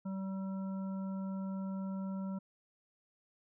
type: harmonic tone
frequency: 192 Hz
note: G3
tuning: 36 cents flat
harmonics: 1 / 3 / 5 / 7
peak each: -36 / -50 / -53 / -56 dBFS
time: 0.05-2.39 s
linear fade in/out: 10 ms
effects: none